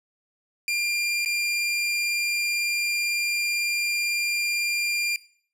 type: tone with dropouts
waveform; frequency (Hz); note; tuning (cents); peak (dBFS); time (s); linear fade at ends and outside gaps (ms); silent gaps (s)
sawtooth; 2394; D7; +33; -20; 0.68-5.16; 1; 1.249-1.259
effects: noise-tail reverb RT60 0.5 s tail -18 dB re dry + low-pass 12000 Hz 12 dB/octave